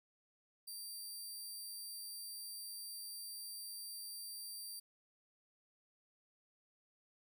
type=tone; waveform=15% pulse; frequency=4699 Hz; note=D8; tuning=in tune; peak=-39 dBFS; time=0.67-4.8 s; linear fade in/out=10 ms; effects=none